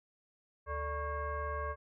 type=tone with frequency modulation; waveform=sine; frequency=587.3 Hz; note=D5; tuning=in tune; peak=-34 dBFS; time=0.66-1.76 s; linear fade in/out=50 ms; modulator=514 Hz; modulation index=1.7; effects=none